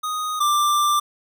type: tone pair in turn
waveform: square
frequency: 1244.5 / 1182.1 Hz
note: D#6 / D6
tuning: 0 / +11 cents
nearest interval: minor second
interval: 89 cents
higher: first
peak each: -24 / -17 dBFS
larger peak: second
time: 0.03-0.4 / 0.4-1 s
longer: second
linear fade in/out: 10 ms
effects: none